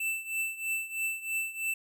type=tone with tremolo; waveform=square; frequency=2658 Hz; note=E7; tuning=14 cents sharp; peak=-28 dBFS; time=0-1.74 s; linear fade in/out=5 ms; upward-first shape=triangle; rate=3.1 Hz; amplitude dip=85%; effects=none